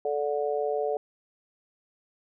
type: harmonic tone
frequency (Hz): 145.8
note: D3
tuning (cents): -12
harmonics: 3 / 4 / 5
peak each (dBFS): -28 / -30 / -32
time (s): 0.05-0.97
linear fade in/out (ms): 2
effects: none